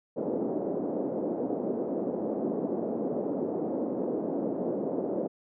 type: band-pass noise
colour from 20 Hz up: pink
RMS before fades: -31 dBFS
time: 0.16-5.28 s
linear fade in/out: 20 ms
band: 230 to 570 Hz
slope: 24 dB/octave
effects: none